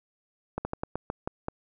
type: slowing click train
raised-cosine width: 1 ms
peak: -16 dBFS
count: 8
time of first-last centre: 0.58-1.484 s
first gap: 70 ms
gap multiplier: 1.2
effects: none